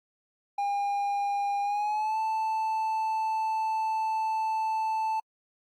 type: tone with pitch glide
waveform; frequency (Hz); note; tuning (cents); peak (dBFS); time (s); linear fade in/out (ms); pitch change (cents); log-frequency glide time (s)
triangle; 807 to 880; G#5 to A5; -50 to 0; -24; 0.58-5.2; 5; +150; 1.62-2.18
effects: AAC 64 kbps